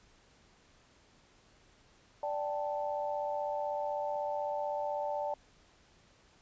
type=chord; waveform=sine; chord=D suspended fourth; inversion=none; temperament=equal; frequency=587.3 / 784 / 880 Hz; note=D5 / G5 / A5; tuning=0 / 0 / 0 cents; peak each=-35 / -39 / -37 dBFS; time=2.23-5.34 s; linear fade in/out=2 ms; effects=pink hiss -64 dBFS RMS until 6.41 s + resampled to 16000 Hz